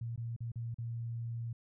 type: tone with dropouts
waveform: sine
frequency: 116.5 Hz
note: A#2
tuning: 1 cent flat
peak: -36 dBFS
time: 0.01-1.53 s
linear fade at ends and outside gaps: 5 ms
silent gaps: 0.161-0.176 / 0.364-0.405 / 0.518-0.557 / 0.744-0.784 s
effects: none